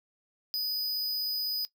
square tone with amplitude modulation, 4978 Hz, D#8, in tune, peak -28 dBFS, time 0.54-1.65 s, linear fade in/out 0 ms, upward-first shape sine, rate 229 Hz, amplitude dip 25%, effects noise-tail reverb RT60 0.1 s tail -18 dB re dry

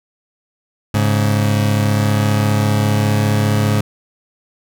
30% pulse tone pair together, 104.83 / 139.7 Hz, G#2 / C#3, +17 / +14 cents, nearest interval perfect fourth, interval 497 cents, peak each -11 / -17 dBFS, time 0.94-3.81 s, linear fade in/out 5 ms, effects none

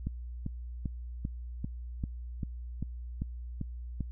click train, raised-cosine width 5 ms, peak -21 dBFS, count 11, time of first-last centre 0.07-4.007 s, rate 2.54 Hz, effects added 60 Hz sine -38 dBFS peak until 4.11 s

